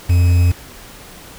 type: tone with quantisation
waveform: triangle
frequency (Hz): 87.9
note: F2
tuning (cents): +12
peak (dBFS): -7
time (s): 0.09-0.52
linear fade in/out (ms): 10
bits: 5
effects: pink hiss -38 dBFS RMS until 1.38 s